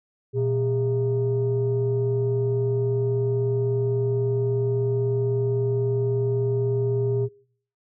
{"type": "tone pair together", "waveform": "sine", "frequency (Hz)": [120.3, 404.6], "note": ["B2", "G#4"], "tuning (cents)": [-45, -45], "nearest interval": "octave + major sixth", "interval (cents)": 2100, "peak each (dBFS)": -22, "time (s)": [0.33, 7.29], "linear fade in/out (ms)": 50, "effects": ["noise-tail reverb RT60 0.6 s tail -25 dB re dry", "tanh soft clip ceiling -15 dBFS"]}